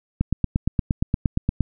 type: click train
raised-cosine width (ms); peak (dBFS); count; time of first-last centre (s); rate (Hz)
5; -7; 13; 0.21-1.607; 8.59
effects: none